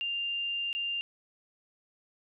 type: tone with dropouts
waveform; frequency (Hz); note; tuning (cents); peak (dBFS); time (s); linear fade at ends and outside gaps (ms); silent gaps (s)
sine; 2794; F7; 0; -30; 0.01-1.01; 0; 0.729-0.75
effects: none